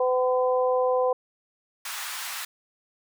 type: harmonic tone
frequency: 253.6 Hz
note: B3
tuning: 46 cents sharp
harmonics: 2 / 3 / 4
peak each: -21 / -29 / -29 dBFS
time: 0-1.13 s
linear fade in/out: 5 ms
type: high-pass noise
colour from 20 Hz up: pink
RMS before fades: -34 dBFS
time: 1.85-2.45 s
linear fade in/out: 5 ms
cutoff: 980 Hz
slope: 24 dB/octave
effects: none